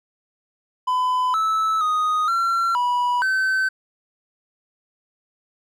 triangle tone with pitch steps, 1007 / 1307 / 1245 / 1362 / 978 / 1535 Hz, B5 / E6 / D#6 / F6 / B5 / G6, +33 / -15 / +1 / -44 / -17 / -37 cents, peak -16 dBFS, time 0.87-3.69 s, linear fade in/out 10 ms, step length 470 ms, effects none

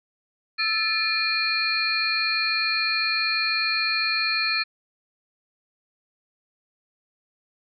sine tone cluster, 1319 / 1752 / 2415 / 4189 / 4444 Hz, E6 / A6 / D7 / C8 / C#8, +1 / -8 / +48 / +1 / +4 cents, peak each -31 / -29 / -25 / -26 / -32 dBFS, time 0.58-4.64 s, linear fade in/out 20 ms, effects none

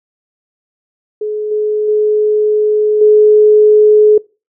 sine tone with level steps, 424.5 Hz, G#4, 38 cents sharp, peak -15 / -11 / -8 / -3 dBFS, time 1.21-4.18 s, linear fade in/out 5 ms, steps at 1.51 / 1.88 / 3.01 s, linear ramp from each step 5 ms, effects noise-tail reverb RT60 0.3 s tail -23 dB re dry

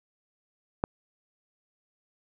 click, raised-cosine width 1 ms, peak -11 dBFS, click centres 0.839 s, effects none

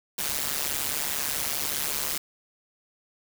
white noise with amplitude modulation, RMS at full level -25 dBFS, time 0.18-2.18 s, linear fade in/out 5 ms, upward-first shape sine, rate 145 Hz, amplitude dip 95%, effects none

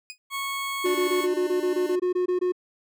20% pulse tone with exponential decay, 2489 Hz, D#7, in tune, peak -27 dBFS, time 0.1-0.18 s, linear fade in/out 0 ms, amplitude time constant 17 ms
20% pulse tone, 1102 Hz, C#6, 11 cents flat, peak -23 dBFS, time 0.3-1.28 s, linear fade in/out 50 ms
triangle tone bursts, 361.9 Hz, F#4, 38 cents flat, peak -19 dBFS, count 13, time 0.84-2.522 s, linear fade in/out 10 ms, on 110 ms, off 21 ms
25% pulse tone with pitch glide, 293.7 to 299.5 Hz, D4 to D4, 0 to +34 cents, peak -28 dBFS, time 0.85-1.96 s, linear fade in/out 10 ms, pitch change +34 cents, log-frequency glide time 1.19-1.28 s
effects none

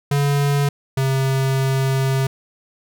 square tone pair in turn, 142.3 / 133.95 Hz, C#3 / C3, +46 / +41 cents, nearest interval minor second, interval 105 cents, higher first, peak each -16 / -17 dBFS, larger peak first, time 0.11-0.69 / 0.97-2.27 s, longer second, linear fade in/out 5 ms, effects none

